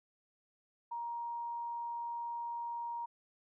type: tone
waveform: sine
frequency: 941 Hz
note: A#5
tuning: 16 cents sharp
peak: -37 dBFS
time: 0.91-3.06 s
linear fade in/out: 10 ms
effects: none